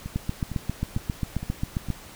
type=two click trains; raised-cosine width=5 ms; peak=-13 / -20 dBFS; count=14 / 5; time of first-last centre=0.16-1.903 / 0.06-1.886 s; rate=7.46 / 2.19 Hz; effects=pink hiss -45 dBFS RMS until 2.15 s